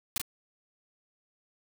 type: noise with echo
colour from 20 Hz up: white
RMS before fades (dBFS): -29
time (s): 0.16-0.18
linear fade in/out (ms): 2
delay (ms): 36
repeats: 1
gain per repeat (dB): -4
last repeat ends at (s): 0.216
effects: none